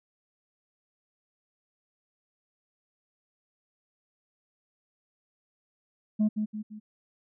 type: tone with echo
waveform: sine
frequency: 213.2 Hz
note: G#3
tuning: 46 cents sharp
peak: -18 dBFS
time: 6.19-6.29 s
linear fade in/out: 20 ms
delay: 170 ms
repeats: 3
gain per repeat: -7 dB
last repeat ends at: 6.8 s
effects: tanh soft clip ceiling -20 dBFS